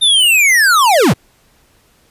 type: linear sweep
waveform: square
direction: down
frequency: 3661 to 75.2 Hz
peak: -8 dBFS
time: 0.01-1.14 s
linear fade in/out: 20 ms
effects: pink hiss -53 dBFS RMS until 2.1 s + resampled to 32000 Hz